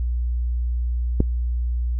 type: click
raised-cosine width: 3 ms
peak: -5 dBFS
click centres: 1.204 s
effects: noise-tail reverb RT60 0.1 s tail -23 dB re dry + added 60 Hz sine -20 dBFS peak until 1.99 s